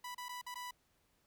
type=tone with dropouts; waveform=sawtooth; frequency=987.8 Hz; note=B5; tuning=in tune; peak=-39 dBFS; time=0.04-0.71 s; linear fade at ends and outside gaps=5 ms; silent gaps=0.147-0.179 / 0.285-0.291 / 0.415-0.464 / 0.544-0.555 s; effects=pink hiss -75 dBFS RMS until 1.26 s